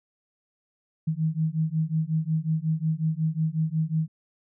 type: beating tone pair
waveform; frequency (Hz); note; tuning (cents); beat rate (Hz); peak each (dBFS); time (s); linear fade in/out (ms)
sine; 156.1 / 161.6; D#3 / E3; +6 / -34; 5.5; -26; 1.07-4.08; 10
effects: none

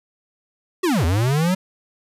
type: linear two-way sweep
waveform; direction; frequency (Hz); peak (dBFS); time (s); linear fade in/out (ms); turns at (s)
square; down then up; 390 to 77.78 to 191.7; -17; 0.83-1.55; 10; 1.05
effects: resampled to 32000 Hz + 9-bit

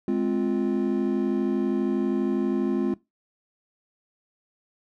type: chord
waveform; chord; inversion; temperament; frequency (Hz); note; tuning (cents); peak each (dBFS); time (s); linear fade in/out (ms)
triangle; F minor; first; just; 209.5 / 261.9 / 349.2; Ab3 / C4 / F4; +15 / +2 / 0; -24; 0.08-2.94; 2
effects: noise-tail reverb RT60 0.2 s tail -20 dB re dry + tanh soft clip ceiling -11 dBFS

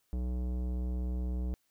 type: tone with tanh clipping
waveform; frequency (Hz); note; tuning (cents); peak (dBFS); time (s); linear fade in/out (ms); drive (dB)
sine; 61.74; B1; 0; -33; 0.13-1.54; 0; 16
effects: white hiss -75 dBFS RMS until 1.7 s

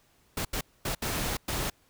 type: noise bursts at uneven times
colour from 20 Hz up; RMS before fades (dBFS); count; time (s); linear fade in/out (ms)
pink; -31; 5; 0.37-0.45 / 0.53-0.61 / 0.85-0.95 / 1.02-1.37 / 1.48-1.7; 5
effects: pink hiss -65 dBFS RMS until 1.89 s

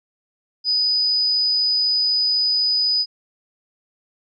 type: tone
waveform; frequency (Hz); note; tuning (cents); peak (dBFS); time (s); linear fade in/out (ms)
sine; 4978; D#8; 0; -16; 0.64-3.06; 50
effects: none

